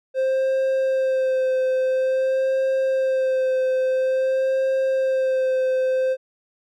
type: tone with vibrato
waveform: triangle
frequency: 524 Hz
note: C5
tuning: 2 cents sharp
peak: -16 dBFS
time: 0.14-6.17 s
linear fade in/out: 50 ms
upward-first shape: sine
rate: 0.49 Hz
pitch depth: 20 cents each way
effects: none